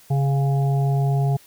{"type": "harmonic tone with a mistuned harmonic", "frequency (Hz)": 137.7, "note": "C#3", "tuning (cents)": -11, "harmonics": [1, 3, 5, 6], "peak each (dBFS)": [-17, -31, -30, -36], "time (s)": [0.1, 1.37], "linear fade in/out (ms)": 10, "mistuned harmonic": 5, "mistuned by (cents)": 26, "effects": ["white hiss -51 dBFS RMS until 1.46 s"]}